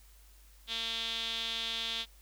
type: tone with band-pass filter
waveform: sawtooth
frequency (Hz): 227.5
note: A#3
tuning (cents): -42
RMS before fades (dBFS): -36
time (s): 0.67-2.06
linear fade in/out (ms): 50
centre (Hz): 3500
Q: 6
effects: added 50 Hz sine -56 dBFS peak until 2.21 s + white hiss -63 dBFS RMS until 2.21 s